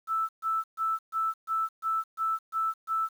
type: tone bursts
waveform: sine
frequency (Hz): 1318.5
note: E6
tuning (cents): 0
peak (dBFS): -25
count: 9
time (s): 0.07-3.09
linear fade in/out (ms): 50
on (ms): 220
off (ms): 130
effects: 9-bit